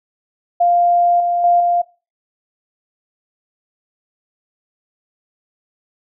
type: tone with level steps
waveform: sine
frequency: 698.5 Hz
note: F5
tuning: in tune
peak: -10 / -14 / -9 / -12 dBFS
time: 0.6-1.82 s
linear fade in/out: 10 ms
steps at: 1.2 / 1.44 / 1.6 s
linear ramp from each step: 2 ms
effects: noise-tail reverb RT60 0.3 s tail -20 dB re dry